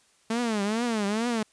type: tone with vibrato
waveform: sawtooth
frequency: 220 Hz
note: A3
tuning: in tune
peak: -21 dBFS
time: 0.3-1.43 s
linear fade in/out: 5 ms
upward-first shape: triangle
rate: 2.3 Hz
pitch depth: 200 cents each way
effects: white hiss -63 dBFS RMS until 1.52 s + resampled to 22050 Hz